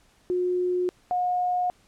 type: tone pair in turn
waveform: sine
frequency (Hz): 360.6 / 721.2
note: F#4 / F#5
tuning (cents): -45 / -45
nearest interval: octave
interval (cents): 1200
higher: second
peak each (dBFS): -22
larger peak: neither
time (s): 0.3-0.89 / 1.11-1.7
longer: neither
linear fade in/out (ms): 0
effects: pink hiss -61 dBFS RMS until 1.87 s + low-pass 10000 Hz 12 dB/octave

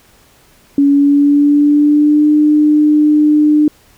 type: tone with pitch glide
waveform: sine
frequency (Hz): 282.1 to 300.6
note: C#4 to D4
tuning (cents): +30 to +40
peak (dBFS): -6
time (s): 0.78-3.68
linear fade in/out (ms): 2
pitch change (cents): +110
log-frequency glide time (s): 0.88-2.3
effects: pink hiss -48 dBFS RMS until 3.97 s

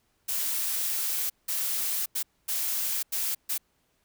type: noise bursts at uneven times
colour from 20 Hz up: blue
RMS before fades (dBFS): -29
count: 6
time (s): 0.28-1.3 / 1.48-2.06 / 2.15-2.23 / 2.48-3.03 / 3.12-3.35 / 3.49-3.58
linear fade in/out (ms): 10
effects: pink hiss -71 dBFS RMS until 4.04 s

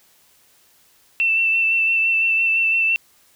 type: tone with vibrato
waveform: sine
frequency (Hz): 2675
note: E7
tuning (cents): +25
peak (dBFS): -15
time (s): 1.2-2.96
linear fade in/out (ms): 0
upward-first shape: sine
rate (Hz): 5.9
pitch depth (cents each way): 21
effects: white hiss -56 dBFS RMS until 3.35 s

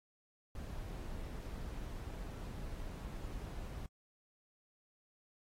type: noise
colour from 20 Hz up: brown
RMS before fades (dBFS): -44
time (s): 0.55-3.86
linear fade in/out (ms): 2
effects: AAC 48 kbps

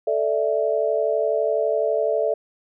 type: chord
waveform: sine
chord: A suspended fourth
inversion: none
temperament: equal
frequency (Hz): 440 / 587.3 / 659.3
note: A4 / D5 / E5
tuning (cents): 0 / 0 / 0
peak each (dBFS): -23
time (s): 0.07-2.34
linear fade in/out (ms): 5
effects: none

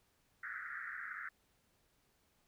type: band-pass noise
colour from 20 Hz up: pink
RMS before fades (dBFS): -45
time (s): 0.43-1.29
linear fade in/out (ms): 5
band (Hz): 1300 to 2000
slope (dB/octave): 96
effects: pink hiss -75 dBFS RMS until 2.47 s

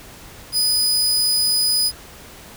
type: tone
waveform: sawtooth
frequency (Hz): 4978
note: D#8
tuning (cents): 0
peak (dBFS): -13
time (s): 0.52-1.92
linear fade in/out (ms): 50
effects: pink hiss -41 dBFS RMS until 2.56 s

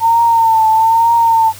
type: tone with vibrato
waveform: sine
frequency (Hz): 905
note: A5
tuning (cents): +48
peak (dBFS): -7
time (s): 0-1.53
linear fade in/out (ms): 50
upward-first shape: triangle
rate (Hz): 1.1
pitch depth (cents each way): 56
effects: added 99 Hz sine -38 dBFS peak until 1.59 s + white hiss -35 dBFS RMS until 1.59 s

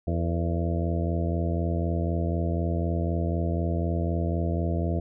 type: harmonic tone with a mistuned harmonic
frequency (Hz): 84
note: E2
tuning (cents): +33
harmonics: 1 / 2 / 3 / 4 / 5 / 6 / 7 / 8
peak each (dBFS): -26 / -30 / -35 / -34 / -39 / -39 / -38 / -36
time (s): 0.07-5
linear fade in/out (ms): 5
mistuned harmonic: 5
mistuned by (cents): +77
effects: none

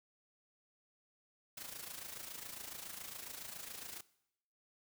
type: noise with amplitude modulation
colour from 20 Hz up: white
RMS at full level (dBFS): -45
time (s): 1.57-4.01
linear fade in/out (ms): 5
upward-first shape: sine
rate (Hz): 27.2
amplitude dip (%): 65
effects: noise-tail reverb RT60 0.8 s tail -20 dB re dry

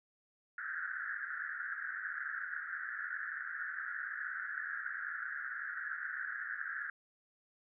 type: band-pass noise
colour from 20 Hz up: pink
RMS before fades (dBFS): -41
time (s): 0.58-6.9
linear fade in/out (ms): 2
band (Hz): 1400 to 1800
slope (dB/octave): 96
effects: none

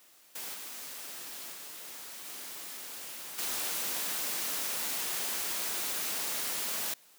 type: noise with level steps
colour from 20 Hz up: white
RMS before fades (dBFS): -40 / -43 / -45 / -43 / -34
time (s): 0.35-6.94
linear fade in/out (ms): 5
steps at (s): 0.54 / 1.52 / 2.25 / 3.38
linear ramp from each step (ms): 10
effects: white hiss -60 dBFS RMS until 7.18 s + high-pass 200 Hz 12 dB/octave

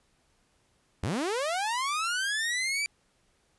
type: linear sweep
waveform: sawtooth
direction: up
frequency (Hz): 69.6 to 2349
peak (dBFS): -24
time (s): 1.03-2.86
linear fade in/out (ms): 0
effects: pink hiss -69 dBFS RMS until 3.58 s + resampled to 24000 Hz

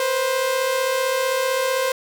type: tone pair together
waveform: sawtooth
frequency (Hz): 489.7 / 525.3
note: B4 / C5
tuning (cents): -15 / +7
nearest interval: minor second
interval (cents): 122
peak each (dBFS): -23 / -16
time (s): 0-1.92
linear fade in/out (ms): 2
effects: none

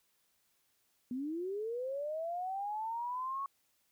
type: linear sweep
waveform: sine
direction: up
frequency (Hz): 240 to 1115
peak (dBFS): -35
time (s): 1.11-3.46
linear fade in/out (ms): 2
effects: white hiss -75 dBFS RMS until 3.91 s

